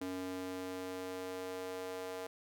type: tone with high-pass filter sweep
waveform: square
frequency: 92.5 Hz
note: F#2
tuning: in tune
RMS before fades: -42 dBFS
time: 0.01-2.27 s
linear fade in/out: 5 ms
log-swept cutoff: 300 to 510 Hz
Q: 2.4
effects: none